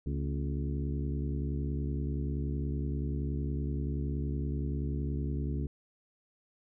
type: harmonic tone with a mistuned harmonic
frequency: 70.6 Hz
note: C#2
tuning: 32 cents sharp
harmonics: 1 / 2 / 3 / 4 / 5 / 6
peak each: -33 / -35 / -41 / -41 / -44 / -48 dBFS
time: 0.06-5.67 s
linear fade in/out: 5 ms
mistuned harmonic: 3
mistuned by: +110 cents
effects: none